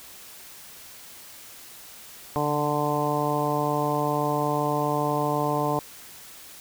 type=harmonic tone with a mistuned harmonic; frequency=147.9 Hz; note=D3; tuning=13 cents sharp; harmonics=1 / 2 / 3 / 4 / 5 / 6 / 7; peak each=-30 / -30 / -30 / -30 / -30 / -30 / -30 dBFS; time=2.36-5.79 s; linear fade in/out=0 ms; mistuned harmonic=1; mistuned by=-27 cents; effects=white hiss -45 dBFS RMS until 6.6 s